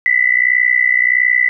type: tone with amplitude modulation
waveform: sine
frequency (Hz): 1992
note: B6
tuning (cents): +14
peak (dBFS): -6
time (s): 0.06-1.49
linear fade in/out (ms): 0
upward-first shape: sine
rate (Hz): 61.5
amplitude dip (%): 90
effects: none